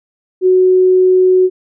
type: tone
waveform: sine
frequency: 370 Hz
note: F#4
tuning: in tune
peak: -6 dBFS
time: 0.41-1.5 s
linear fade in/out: 50 ms
effects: none